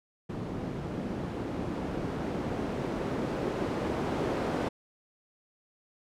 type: noise with low-pass filter sweep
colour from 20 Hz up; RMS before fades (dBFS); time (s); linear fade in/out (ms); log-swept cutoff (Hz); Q
blue; -33; 0.29-4.69; 10; 220 to 410; 0.79
effects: none